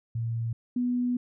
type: tone pair in turn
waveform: sine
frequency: 115.2 / 246 Hz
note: A#2 / B3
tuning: -20 / -7 cents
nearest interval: octave + minor second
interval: 1313 cents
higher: second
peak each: -27 / -24 dBFS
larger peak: second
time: 0.15-0.53 / 0.76-1.17 s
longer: second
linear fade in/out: 5 ms
effects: none